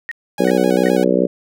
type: tone bursts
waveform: sine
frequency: 1864.7 Hz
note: A#6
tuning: in tune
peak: -22 dBFS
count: 3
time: 0.09-0.882 s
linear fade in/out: 0 ms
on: 24 ms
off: 360 ms
type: tone with vibrato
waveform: sawtooth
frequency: 784 Hz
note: G5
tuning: in tune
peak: -22 dBFS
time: 0.38-1.04 s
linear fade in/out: 2 ms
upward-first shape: square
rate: 7.7 Hz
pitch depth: 87 cents each way
type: harmonic tone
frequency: 62.6 Hz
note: B1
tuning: 24 cents sharp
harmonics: 3 / 4 / 5 / 6 / 7 / 8 / 9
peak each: -20 / -20 / -20 / -20 / -20 / -20 / -20 dBFS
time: 0.39-1.27 s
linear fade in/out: 10 ms
effects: none